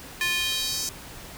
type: tone with high-pass filter sweep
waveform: square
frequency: 350.7 Hz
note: F4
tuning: 7 cents sharp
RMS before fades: -27 dBFS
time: 0.21-0.89 s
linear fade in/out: 0 ms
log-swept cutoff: 2000 to 6000 Hz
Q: 2.3
effects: pink hiss -42 dBFS RMS until 1.37 s